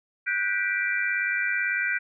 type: chord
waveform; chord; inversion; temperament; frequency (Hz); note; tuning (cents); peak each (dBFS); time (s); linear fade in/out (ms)
sine; G major seventh; third; just; 1470 / 1568 / 1960 / 2352; F#6 / G6 / B6 / D7; -12 / 0 / -14 / +2; -29; 0.26-1.99; 20
effects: none